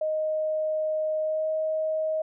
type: tone with pitch glide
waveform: sine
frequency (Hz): 622.3 to 628.8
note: D#5 to D#5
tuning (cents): 0 to +18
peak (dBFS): -24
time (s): 0.01-2.22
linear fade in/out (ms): 5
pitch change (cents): +18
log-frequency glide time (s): 1.21-1.5
effects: none